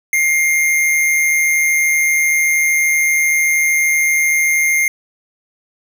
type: tone with amplitude modulation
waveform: square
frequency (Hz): 2118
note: C7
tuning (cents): +21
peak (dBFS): -11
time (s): 0.13-4.88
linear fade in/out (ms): 2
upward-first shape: sine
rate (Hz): 153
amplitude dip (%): 35
effects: none